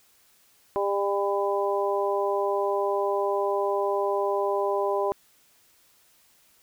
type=harmonic tone; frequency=200 Hz; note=G3; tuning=35 cents sharp; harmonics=2 / 3 / 4 / 5; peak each=-26 / -28 / -31 / -30 dBFS; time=0.76-5.12 s; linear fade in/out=0 ms; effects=white hiss -61 dBFS RMS until 6.62 s